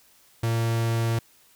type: tone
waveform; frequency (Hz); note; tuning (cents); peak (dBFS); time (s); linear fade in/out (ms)
45% pulse; 115; A#2; -23; -22; 0.43-1.19; 5
effects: white hiss -58 dBFS RMS until 1.55 s